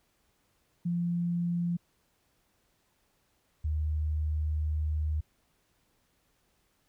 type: tone pair in turn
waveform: sine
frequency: 172.8 / 76.71 Hz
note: F3 / D#2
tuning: -18 / -24 cents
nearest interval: octave + major second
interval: 1406 cents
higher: first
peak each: -27 / -27 dBFS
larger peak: neither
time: 0.85-1.77 / 3.64-5.21 s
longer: second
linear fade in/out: 10 ms
effects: pink hiss -72 dBFS RMS until 6.88 s